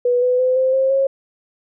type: tone with pitch steps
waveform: sine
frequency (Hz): 490 / 500 / 510.2 / 520.6 / 531.3 / 542.1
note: B4 / B4 / C5 / C5 / C5 / C#5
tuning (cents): -14 / +21 / -44 / -9 / +26 / -39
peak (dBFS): -13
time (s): 0.05-1.07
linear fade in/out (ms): 5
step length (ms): 170
effects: none